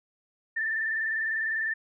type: tone with vibrato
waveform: sine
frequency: 1776 Hz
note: A6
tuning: 16 cents sharp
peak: -26 dBFS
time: 0.56-1.74 s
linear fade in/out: 10 ms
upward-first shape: square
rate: 20 Hz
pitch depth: 34 cents each way
effects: none